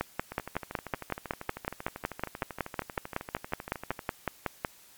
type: two click trains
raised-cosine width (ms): 0.5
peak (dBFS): -13 / -22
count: 26 / 48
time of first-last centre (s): 0.01-4.648 / 0.32-3.992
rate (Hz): 5.39 / 12.8
effects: white hiss -56 dBFS RMS until 4.97 s + MP3 96 kbps